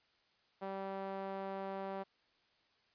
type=tone with band-pass filter; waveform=sawtooth; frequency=193.9 Hz; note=G3; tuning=19 cents flat; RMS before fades=-42 dBFS; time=0.61-2.04 s; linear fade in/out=20 ms; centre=710 Hz; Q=1.4; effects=white hiss -73 dBFS RMS until 2.94 s + resampled to 11025 Hz